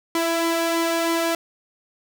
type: tone with flanger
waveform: sawtooth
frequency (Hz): 332.9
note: E4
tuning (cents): +17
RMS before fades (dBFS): -22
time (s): 0.15-1.35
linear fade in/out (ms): 2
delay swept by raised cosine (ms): 0.92 to 1.8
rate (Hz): 3.1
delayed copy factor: +0.5
effects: none